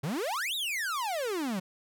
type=exponential two-way sweep; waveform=45% pulse; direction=up then down; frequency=126 to 3920 to 177.2 Hz; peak=-30 dBFS; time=0.03-1.6 s; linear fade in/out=10 ms; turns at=0.55 s; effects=none